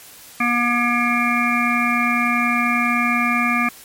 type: harmonic tone with a mistuned harmonic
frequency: 240.1 Hz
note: B3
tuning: 49 cents flat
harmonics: 1 / 3 / 5 / 7 / 9 / 10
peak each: -21 / -27 / -21 / -27 / -23 / -22 dBFS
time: 0.4-3.69 s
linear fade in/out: 5 ms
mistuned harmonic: 10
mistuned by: -23 cents
effects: white hiss -42 dBFS RMS until 3.84 s + MP3 64 kbps